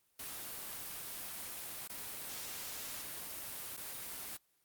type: noise with dropouts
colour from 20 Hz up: white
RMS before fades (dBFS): -44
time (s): 0.19-4.37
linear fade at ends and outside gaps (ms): 5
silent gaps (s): 1.876-1.896 / 3.767-3.774
effects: white hiss -75 dBFS RMS until 4.64 s + Opus 32 kbps